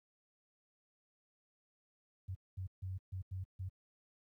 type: tone bursts at uneven times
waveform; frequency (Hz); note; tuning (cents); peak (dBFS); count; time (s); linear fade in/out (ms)
sine; 93.6; F#2; +20; -38; 6; 2.28-2.35 / 2.57-2.67 / 2.82-2.98 / 3.12-3.22 / 3.31-3.44 / 3.59-3.69; 10
effects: high-pass 60 Hz 12 dB/octave + 13-bit